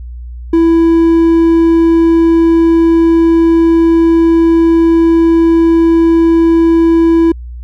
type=tone; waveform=triangle; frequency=331 Hz; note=E4; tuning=7 cents sharp; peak=-3 dBFS; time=0.53-7.32 s; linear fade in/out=5 ms; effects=added 60 Hz sine -23 dBFS peak until 7.63 s